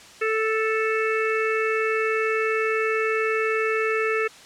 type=harmonic tone; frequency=440 Hz; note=A4; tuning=in tune; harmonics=1 / 3 / 4 / 5 / 6; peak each=-23 / -28 / -29 / -30 / -31 dBFS; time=0.21-4.28 s; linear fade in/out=10 ms; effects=white hiss -46 dBFS RMS until 4.45 s + low-pass 7000 Hz 12 dB/octave